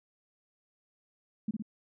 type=tone with echo; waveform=sine; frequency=214.7 Hz; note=A3; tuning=42 cents flat; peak=-28 dBFS; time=1.48-1.51 s; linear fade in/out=5 ms; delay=57 ms; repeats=2; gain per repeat=-3 dB; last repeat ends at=1.624 s; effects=none